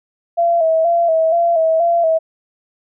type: tone with vibrato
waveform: sine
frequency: 664 Hz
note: E5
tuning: 12 cents sharp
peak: -11 dBFS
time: 0.37-2.19 s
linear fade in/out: 20 ms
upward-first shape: square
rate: 2.1 Hz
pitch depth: 48 cents each way
effects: none